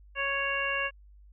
harmonic tone, 554.4 Hz, C#5, in tune, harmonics 1 / 2 / 3 / 4 / 5, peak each -36 / -35 / -32 / -36 / -32 dBFS, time 0.15-0.91 s, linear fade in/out 50 ms, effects added 50 Hz sine -51 dBFS peak until 1.32 s

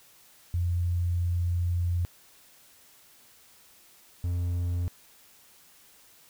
sine / triangle tone pair in turn, 87.31 / 87.69 Hz, F2 / F2, 0 / +8 cents, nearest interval unison, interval 8 cents, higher second, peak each -24 dBFS, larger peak neither, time 0.54-2.05 / 4.24-4.88 s, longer first, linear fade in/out 0 ms, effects white hiss -57 dBFS RMS until 6.29 s

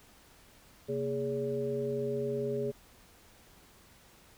sine tone cluster, 131.5 / 233.5 / 414.2 / 567 Hz, C3 / A#3 / G#4 / C#5, +9 / +3 / -5 / +39 cents, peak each -39 / -39 / -32 / -39 dBFS, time 0.88-2.72 s, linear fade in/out 20 ms, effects pink hiss -59 dBFS RMS until 4.37 s

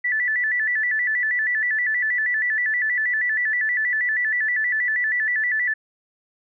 sine tone with vibrato, 1852 Hz, A#6, 12 cents flat, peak -19 dBFS, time 0.04-5.74 s, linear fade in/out 10 ms, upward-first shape square, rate 6.3 Hz, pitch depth 100 cents each way, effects none

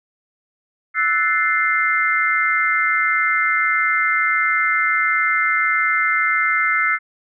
sine chord, F# half-diminished seventh, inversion third, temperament equal, 1318.5 / 1480 / 1760 / 2093 Hz, E6 / F#6 / A6 / C7, 0 / 0 / 0 / 0 cents, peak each -21 / -23 / -23 / -18 dBFS, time 0.94-6.99 s, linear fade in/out 50 ms, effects none

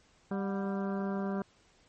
harmonic tone with a mistuned harmonic, 196.8 Hz, G3, 7 cents sharp, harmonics 1 / 2 / 3 / 4 / 5 / 6 / 7 / 8, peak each -32 / -38 / -42 / -44 / -46 / -48 / -49 / -50 dBFS, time 0.31-1.42 s, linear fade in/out 2 ms, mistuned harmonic 4, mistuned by -110 cents, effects pink hiss -65 dBFS RMS until 1.88 s + MP3 32 kbps

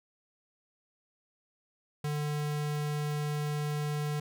square tone, 148.6 Hz, D3, 21 cents sharp, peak -31 dBFS, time 2.04-4.2 s, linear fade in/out 5 ms, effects none

